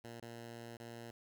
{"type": "tone with dropouts", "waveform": "10% pulse", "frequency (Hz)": 116.9, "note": "A#2", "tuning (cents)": 5, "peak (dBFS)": -39, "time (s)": [0.04, 1.11], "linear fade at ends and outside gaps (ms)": 5, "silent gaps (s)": [[0.202, 0.224], [0.77, 0.798]], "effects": ["11-bit"]}